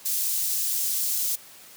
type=high-pass noise; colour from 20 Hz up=white; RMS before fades=-26 dBFS; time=0.05-1.36 s; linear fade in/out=10 ms; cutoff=5700 Hz; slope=12 dB/octave; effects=white hiss -48 dBFS RMS until 1.76 s + high-pass 100 Hz 12 dB/octave